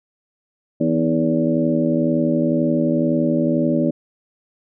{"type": "harmonic tone with a mistuned harmonic", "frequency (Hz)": 82, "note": "E2", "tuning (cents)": -9, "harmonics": [2, 3, 4, 5, 6, 7], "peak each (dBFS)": [-23, -19, -21, -29, -31, -23], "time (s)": [0.8, 3.91], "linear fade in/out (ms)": 10, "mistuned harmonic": 4, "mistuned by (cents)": -56, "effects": []}